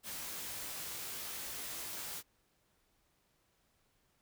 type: noise with comb filter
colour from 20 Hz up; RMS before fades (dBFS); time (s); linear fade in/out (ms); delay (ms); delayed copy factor
white; -43; 0.03-2.23; 50; 18; +0.55
effects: pink hiss -75 dBFS RMS until 4.21 s